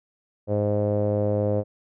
sawtooth tone with low-pass filter, 103.83 Hz, G#2, in tune, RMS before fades -23 dBFS, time 0.47-1.64 s, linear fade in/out 50 ms, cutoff 550 Hz, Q 6.2, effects none

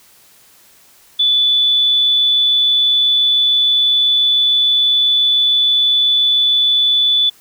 sine tone, 3473 Hz, A7, 23 cents flat, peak -10 dBFS, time 1.19-7.3 s, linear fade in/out 10 ms, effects white hiss -48 dBFS RMS until 7.4 s

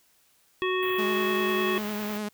harmonic tone, 370 Hz, F#4, in tune, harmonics 1 / 3 / 5 / 7 / 9, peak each -26 / -31 / -33 / -34 / -36 dBFS, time 0.62-1.78 s, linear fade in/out 0 ms
white band-stop noise, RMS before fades -40 dBFS, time 0.82-2.18 s, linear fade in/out 10 ms, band 3200 to 14000 Hz, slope 48 dB/octave
sawtooth tone with vibrato, 210.1 Hz, G#3, 20 cents sharp, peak -26 dBFS, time 0.98-2.29 s, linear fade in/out 10 ms, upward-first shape triangle, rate 10 Hz, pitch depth 36 cents each way
effects white hiss -64 dBFS RMS until 2.33 s

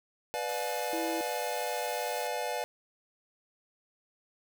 square chord, B diminished seventh, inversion none, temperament just, 493.9 / 592.7 / 711.2 / 853.4 Hz, B4 / D5 / F5 / Ab5, 0 / +16 / +31 / +47 cents, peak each -38 dBFS, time 0.34-2.64 s, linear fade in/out 0 ms
white high-pass noise, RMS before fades -45 dBFS, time 0.49-2.27 s, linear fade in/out 0 ms, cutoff 330 Hz, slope 48 dB/octave
triangle tone, 329.6 Hz, E4, in tune, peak -32 dBFS, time 0.93-1.21 s, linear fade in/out 2 ms
effects none

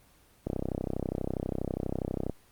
click train, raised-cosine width 2 ms, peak -17 dBFS, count 60, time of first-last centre 0.47-2.297 s, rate 32.3 Hz, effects pink hiss -61 dBFS RMS until 2.51 s + Opus 24 kbps

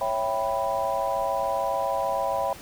sine chord, C# half-diminished seventh, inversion none, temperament equal with one note detuned, 552.4 / 659.3 / 784 / 987.8 Hz, C#5 / E5 / G5 / B5, -6 / 0 / 0 / 0 cents, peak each -29 dBFS, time 0.01-2.53 s, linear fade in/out 2 ms, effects pink hiss -44 dBFS RMS until 2.61 s

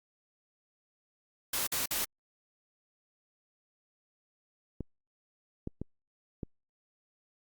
white noise bursts, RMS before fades -32 dBFS, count 3, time 1.53-2.048 s, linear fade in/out 5 ms, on 140 ms, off 49 ms
clicks, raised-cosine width 3 ms, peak -23 dBFS, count 4, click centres 4.807 / 5.674 / 5.816 / 6.432 s
effects Opus 48 kbps

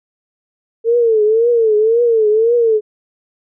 sine tone with vibrato, 449.8 Hz, A4, 38 cents sharp, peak -9 dBFS, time 0.84-2.81 s, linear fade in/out 50 ms, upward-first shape triangle, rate 1.9 Hz, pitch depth 130 cents each way, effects none

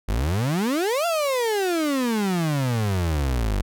35% pulse exponential two-way sweep, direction up then down, 46.34 to 698.5 to 46.34 Hz, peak -19 dBFS, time 0.08-3.62 s, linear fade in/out 10 ms, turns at 1.06 s, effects none

